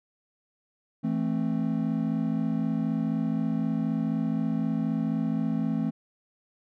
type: chord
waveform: triangle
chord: A minor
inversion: second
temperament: just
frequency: 165 / 220 / 264 Hz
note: E3 / A3 / C4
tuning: +2 / 0 / +16 cents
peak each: -28 / -26 / -28 dBFS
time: 1.03-5.91 s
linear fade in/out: 20 ms
effects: none